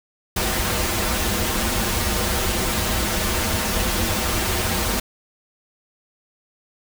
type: noise with comb filter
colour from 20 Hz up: pink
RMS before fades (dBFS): -22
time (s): 0.36-5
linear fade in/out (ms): 5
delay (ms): 7.1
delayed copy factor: -0.9
effects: none